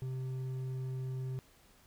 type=tone with hard clipping; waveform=sine; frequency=130 Hz; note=C3; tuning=11 cents flat; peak=-37 dBFS; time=0.02-1.39 s; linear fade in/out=0 ms; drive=5 dB; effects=pink hiss -64 dBFS RMS until 1.86 s